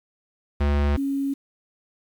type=tone pair in turn; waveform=square / sine; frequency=72 / 275.9 Hz; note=D2 / C#4; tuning=-34 / -8 cents; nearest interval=octave + major seventh; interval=2326 cents; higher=second; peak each=-19 / -22 dBFS; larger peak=first; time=0.6-0.97 / 0.97-1.34 s; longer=neither; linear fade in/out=10 ms; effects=low-pass 3000 Hz 12 dB/octave + 8-bit